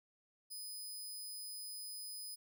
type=tone; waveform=15% pulse; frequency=5000 Hz; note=D#8; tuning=8 cents sharp; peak=-38 dBFS; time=0.5-2.36 s; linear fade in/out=20 ms; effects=none